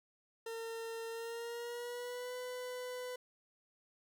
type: tone with pitch glide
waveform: 40% pulse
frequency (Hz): 455.5 to 499.6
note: A#4 to B4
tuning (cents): -40 to +20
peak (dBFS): -40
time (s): 0.46-3.16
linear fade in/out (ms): 5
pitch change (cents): +160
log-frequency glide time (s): 1.09-2.35
effects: none